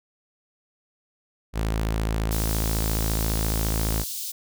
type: tone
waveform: sawtooth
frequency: 54.5 Hz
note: A1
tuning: 16 cents flat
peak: -19 dBFS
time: 1.53-4.05 s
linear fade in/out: 50 ms
type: high-pass noise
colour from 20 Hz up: white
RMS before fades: -32 dBFS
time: 2.31-4.32 s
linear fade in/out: 10 ms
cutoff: 3600 Hz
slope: 24 dB/octave
effects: none